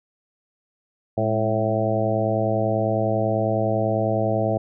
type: harmonic tone with a mistuned harmonic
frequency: 110 Hz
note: A2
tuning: in tune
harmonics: 1 / 2 / 3 / 4 / 5 / 6 / 7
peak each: -25 / -28 / -29 / -30 / -26 / -24 / -30 dBFS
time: 1.17-4.58 s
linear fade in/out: 10 ms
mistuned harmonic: 2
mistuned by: -66 cents
effects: none